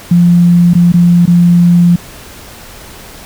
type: tone with dropouts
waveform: sine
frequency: 173.8 Hz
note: F3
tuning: 8 cents flat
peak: -3 dBFS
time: 0.11-1.96 s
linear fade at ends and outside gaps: 5 ms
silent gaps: 0.736-0.751 / 0.921-0.939 / 1.257-1.276 s
effects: pink hiss -32 dBFS RMS until 3.25 s